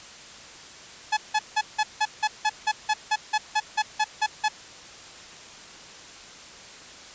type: tone bursts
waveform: sawtooth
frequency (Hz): 855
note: A5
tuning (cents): -50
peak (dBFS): -16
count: 16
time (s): 1.12-4.486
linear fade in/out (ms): 10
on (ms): 51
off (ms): 170
effects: white hiss -44 dBFS RMS until 7.14 s + resampled to 16000 Hz